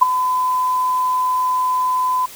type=tone with ADSR envelope; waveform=sine; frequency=1011 Hz; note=B5; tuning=40 cents sharp; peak=-3 dBFS; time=0.01-2.26 s; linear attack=15 ms; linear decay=11 ms; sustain=-12 dB; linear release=7 ms; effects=white hiss -38 dBFS RMS until 2.35 s